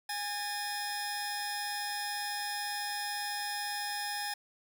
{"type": "tone cluster", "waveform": "sawtooth", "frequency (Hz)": [822, 1802, 5130], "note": ["G#5", "A6", "E8"], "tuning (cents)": [-18, 41, -48], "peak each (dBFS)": [-33, -37, -37], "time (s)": [0.09, 4.34], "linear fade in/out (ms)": 5, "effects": []}